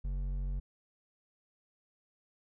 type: tone with hard clipping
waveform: triangle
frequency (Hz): 46.7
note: F#1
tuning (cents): +17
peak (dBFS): -34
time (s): 0.04-0.6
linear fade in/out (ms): 10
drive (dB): 11
effects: none